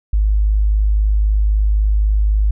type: tone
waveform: sine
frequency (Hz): 51.91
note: G#1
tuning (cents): 0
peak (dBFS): -11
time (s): 0.13-2.51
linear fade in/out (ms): 5
effects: none